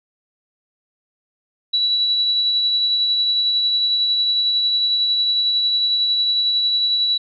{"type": "tone with tremolo", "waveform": "sine", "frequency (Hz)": 3930, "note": "B7", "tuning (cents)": -9, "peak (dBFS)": -14, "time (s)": [1.73, 7.18], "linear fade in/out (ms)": 10, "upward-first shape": "triangle", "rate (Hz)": 11, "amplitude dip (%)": 30, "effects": []}